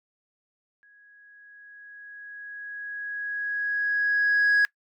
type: tone with exponential growth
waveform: sine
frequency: 1661.2 Hz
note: G#6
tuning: in tune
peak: -14 dBFS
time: 0.83-4.65 s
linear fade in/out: 0 ms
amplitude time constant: 830 ms
effects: noise-tail reverb RT60 0.1 s tail -24 dB re dry + tanh soft clip ceiling -16 dBFS